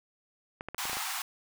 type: clicks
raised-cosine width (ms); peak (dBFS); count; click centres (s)
0.5; -22; 7; 0.609 / 0.686 / 0.746 / 0.854 / 0.897 / 0.931 / 0.97
type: high-pass noise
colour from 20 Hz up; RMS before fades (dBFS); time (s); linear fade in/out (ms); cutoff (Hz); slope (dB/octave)
pink; -35; 0.78-1.22; 2; 740; 96
effects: none